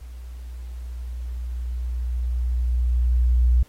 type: tone with level ramp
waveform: sine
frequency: 60.7 Hz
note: B1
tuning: 29 cents flat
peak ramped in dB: -35 to -13 dBFS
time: 0.01-3.63 s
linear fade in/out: 5 ms
effects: pink hiss -56 dBFS RMS until 3.68 s + AAC 48 kbps